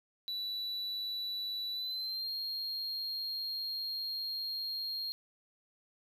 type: tone with pitch glide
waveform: triangle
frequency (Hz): 3951 to 4235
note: B7 to C8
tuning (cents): 0 to +20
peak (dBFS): -34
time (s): 0.28-5.12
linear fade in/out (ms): 0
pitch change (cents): +120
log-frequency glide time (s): 1.72-2.33
effects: none